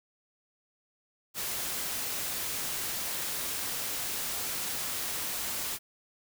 white noise, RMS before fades -34 dBFS, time 1.34-5.79 s, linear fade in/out 50 ms, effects none

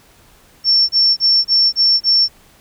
sine tone bursts, 5430 Hz, F8, 50 cents flat, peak -9 dBFS, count 6, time 0.64-2.285 s, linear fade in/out 50 ms, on 250 ms, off 29 ms, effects pink hiss -49 dBFS RMS until 2.6 s

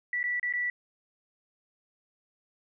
sine tone with dropouts, 1958 Hz, B6, 15 cents flat, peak -27 dBFS, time 0.13-0.7 s, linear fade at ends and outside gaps 2 ms, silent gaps 0.23-0.239 / 0.397-0.429 / 0.526-0.536 s, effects none

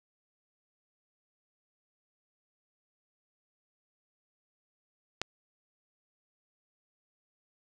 click, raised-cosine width 0.2 ms, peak -13 dBFS, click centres 5.216 s, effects none

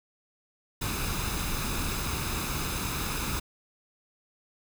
pink noise with comb filter, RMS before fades -31 dBFS, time 0.81-3.4 s, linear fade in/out 10 ms, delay 0.79 ms, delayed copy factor +0.55, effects none

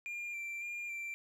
triangle tone with vibrato, 2379 Hz, D7, 22 cents sharp, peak -37 dBFS, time 0.06-1.14 s, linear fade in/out 0 ms, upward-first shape square, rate 1.8 Hz, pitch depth 19 cents each way, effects none

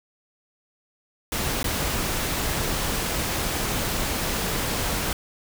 pink noise with dropouts, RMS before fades -26 dBFS, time 1.32-5.13 s, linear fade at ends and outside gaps 2 ms, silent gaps 1.63-1.642 s, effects none

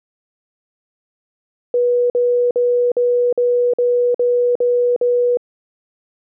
sine tone bursts, 487.1 Hz, B4, 24 cents flat, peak -12 dBFS, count 9, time 1.74-5.372 s, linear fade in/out 2 ms, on 360 ms, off 49 ms, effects none

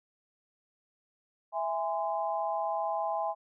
sine chord, E augmented, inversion none, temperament just, 659.3 / 824.1 / 1030.1 Hz, E5 / G#5 / B#5, 0 / -14 / -27 cents, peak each -33 / -32 / -36 dBFS, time 1.52-3.35 s, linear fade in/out 50 ms, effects none

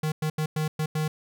square tone bursts at uneven times, 154.9 Hz, D#3, 7 cents flat, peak -25 dBFS, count 6, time 0.03-0.12 / 0.22-0.3 / 0.38-0.46 / 0.56-0.68 / 0.79-0.86 / 0.95-1.08 s, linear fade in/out 5 ms, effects none

